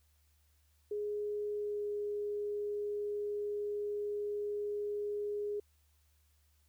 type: tone with pitch glide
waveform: sine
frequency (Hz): 416 to 413.4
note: G#4 to G#4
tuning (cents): +3 to -8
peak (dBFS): -34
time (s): 0.91-5.6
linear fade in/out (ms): 5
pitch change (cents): -11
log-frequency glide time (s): 1.55-1.86
effects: added 74 Hz sine -68 dBFS peak until 6.68 s + white hiss -75 dBFS RMS until 6.68 s